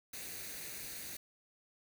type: noise with comb filter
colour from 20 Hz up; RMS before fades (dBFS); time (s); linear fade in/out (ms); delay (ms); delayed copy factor
white; -45; 0.13-1.17; 5; 0.47; +0.55
effects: none